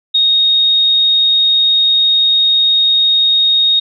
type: tone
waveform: sine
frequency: 3729 Hz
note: A#7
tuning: in tune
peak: -8 dBFS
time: 0.14-3.8 s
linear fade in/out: 10 ms
effects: none